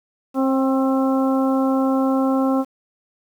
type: harmonic tone with a mistuned harmonic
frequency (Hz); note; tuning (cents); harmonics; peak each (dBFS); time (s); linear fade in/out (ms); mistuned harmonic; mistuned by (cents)
266.2; C4; +30; 1 / 2 / 3 / 4 / 5; -17 / -23 / -27 / -29 / -31; 0.34-2.65; 50; 3; -19
effects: 8-bit